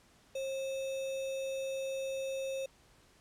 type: tone with sample-and-hold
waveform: sine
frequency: 536 Hz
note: C5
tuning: 42 cents sharp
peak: -34 dBFS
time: 0.35-2.66 s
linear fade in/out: 5 ms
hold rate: 3150 Hz
effects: pink hiss -64 dBFS RMS until 3.2 s + low-pass 10000 Hz 12 dB/octave